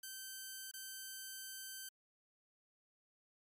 5% pulse tone with dropouts, 1548 Hz, G6, 22 cents flat, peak -35 dBFS, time 0.03-1.89 s, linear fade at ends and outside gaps 5 ms, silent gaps 0.714-0.737 s, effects MP3 64 kbps

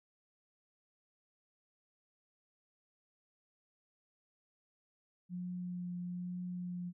sine tone with vibrato, 178.3 Hz, F3, 36 cents sharp, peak -38 dBFS, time 5.29-6.93 s, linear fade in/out 50 ms, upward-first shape triangle, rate 1.1 Hz, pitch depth 14 cents each way, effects none

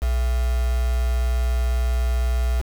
sine tone with quantisation, 61 Hz, B1, 21 cents flat, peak -18 dBFS, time 0.01-2.62 s, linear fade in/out 20 ms, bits 5, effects none

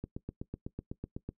click train, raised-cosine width 3 ms, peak -25 dBFS, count 11, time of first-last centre 0.04-1.29 s, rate 8 Hz, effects noise-tail reverb RT60 0.1 s tail -20 dB re dry

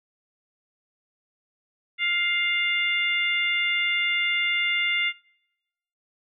harmonic tone, 701 Hz, F5, 6 cents sharp, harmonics 2 / 3 / 4 / 5, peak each -35 / -23 / -28 / -32 dBFS, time 1.98-5.13 s, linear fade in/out 50 ms, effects noise-tail reverb RT60 0.9 s tail -23 dB re dry

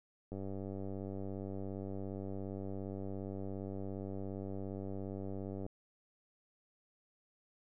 click train, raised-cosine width 2 ms, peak -30 dBFS, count 521, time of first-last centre 0.32-5.664 s, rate 97.3 Hz, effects none

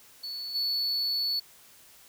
triangle tone with level steps, 4435 Hz, C#8, in tune, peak -33 / -25 dBFS, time 0.23-1.4 s, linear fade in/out 10 ms, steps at 0.54 s, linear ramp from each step 20 ms, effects white hiss -55 dBFS RMS until 2.08 s

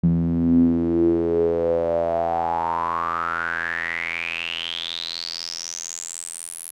sawtooth tone with band-pass filter sweep, 84 Hz, E2, 33 cents sharp, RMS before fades -23 dBFS, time 0.03-6.71 s, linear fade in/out 5 ms, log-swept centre 180 to 11000 Hz, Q 9.8, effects none

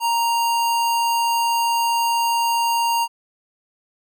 square tone, 932.3 Hz, A#5, in tune, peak -18 dBFS, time 0-3.08 s, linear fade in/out 50 ms, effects none

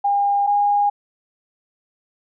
sine tone pair in turn, 807 / 817.3 Hz, G#5 / G#5, -50 / -28 cents, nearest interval unison, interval 22 cents, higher second, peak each -15 / -14 dBFS, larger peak second, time 0.04-0.47 / 0.47-0.9 s, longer neither, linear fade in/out 10 ms, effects none

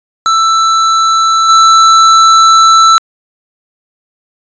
square tone with level steps, 1326 Hz, E6, 10 cents sharp, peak -7 / -3 dBFS, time 0.26-2.98 s, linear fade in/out 0 ms, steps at 1.48 s, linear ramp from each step 20 ms, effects resampled to 16000 Hz

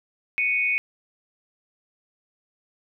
sine tone pair together, 2219 / 2489 Hz, C#7 / D#7, +1 / 0 cents, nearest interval major second, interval 199 cents, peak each -23 dBFS, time 0.38-0.78 s, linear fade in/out 0 ms, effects none

